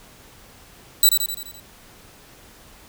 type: tone with echo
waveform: 10% pulse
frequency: 3951 Hz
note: B7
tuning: in tune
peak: -3 dBFS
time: 1.03-1.09 s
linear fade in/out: 2 ms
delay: 85 ms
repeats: 6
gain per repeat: -5 dB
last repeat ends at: 1.6 s
effects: pink hiss -48 dBFS RMS until 2.88 s